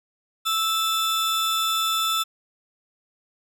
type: tone pair together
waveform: 40% pulse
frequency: 1318.5 / 3520 Hz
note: E6 / A7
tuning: 0 / 0 cents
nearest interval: octave + perfect fourth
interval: 1700 cents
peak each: -23 dBFS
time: 0.45-2.24 s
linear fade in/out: 20 ms
effects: none

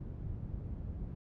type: low-pass noise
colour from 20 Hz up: white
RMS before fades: -41 dBFS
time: 0-1.15 s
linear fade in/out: 10 ms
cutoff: 110 Hz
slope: 12 dB/octave
effects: none

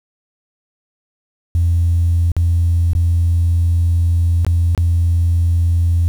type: tone with dropouts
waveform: sine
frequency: 85.3 Hz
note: F2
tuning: 40 cents flat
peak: -10 dBFS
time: 1.55-6.08 s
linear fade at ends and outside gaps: 0 ms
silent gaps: 2.318-2.366 / 2.933-2.951 / 4.448-4.466 / 4.749-4.777 s
effects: tanh soft clip ceiling -7 dBFS + 7-bit

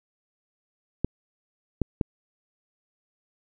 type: clicks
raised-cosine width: 3 ms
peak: -10 dBFS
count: 3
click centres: 1.046 / 1.817 / 2.012 s
effects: none

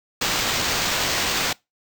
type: noise with sample-and-hold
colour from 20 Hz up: white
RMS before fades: -23 dBFS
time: 0.21-1.53 s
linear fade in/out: 5 ms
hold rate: 11025 Hz
effects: noise-tail reverb RT60 0.2 s tail -23 dB re dry

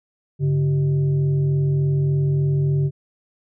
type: tone with frequency modulation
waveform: sine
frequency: 142.7 Hz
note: D3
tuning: 49 cents flat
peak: -16 dBFS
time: 0.39-2.91 s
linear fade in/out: 50 ms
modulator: 242 Hz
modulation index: 0.43
effects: none

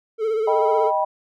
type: tone with vibrato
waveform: triangle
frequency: 440 Hz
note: A4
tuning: in tune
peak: -17 dBFS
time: 0.18-0.92 s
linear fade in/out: 50 ms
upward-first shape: sine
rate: 16 Hz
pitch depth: 52 cents each way
type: chord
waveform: sine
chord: Eb augmented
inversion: none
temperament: equal with one note detuned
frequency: 622.3 / 784 / 976.4 Hz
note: Eb5 / G5 / B5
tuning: 0 / 0 / -20 cents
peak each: -22 / -23 / -22 dBFS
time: 0.47-1.05 s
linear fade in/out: 10 ms
effects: none

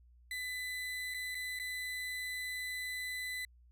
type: tone with dropouts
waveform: 35% pulse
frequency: 2003 Hz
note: B6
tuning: 24 cents sharp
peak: -36 dBFS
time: 0.31-3.45 s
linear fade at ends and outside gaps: 2 ms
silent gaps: 1.14-1.144 / 1.347-1.351 / 1.59-1.597 s
effects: added 60 Hz sine -59 dBFS peak until 3.71 s

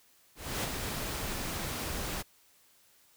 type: noise with ADSR envelope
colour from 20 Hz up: pink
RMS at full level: -32 dBFS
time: 0.35-2.23 s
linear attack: 280 ms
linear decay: 33 ms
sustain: -4 dB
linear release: 22 ms
effects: white hiss -64 dBFS RMS until 3.16 s

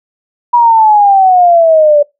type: exponential sweep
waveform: sine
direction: down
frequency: 971 to 577 Hz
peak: -3 dBFS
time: 0.53-2.03 s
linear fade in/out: 10 ms
effects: noise-tail reverb RT60 0.2 s tail -24 dB re dry

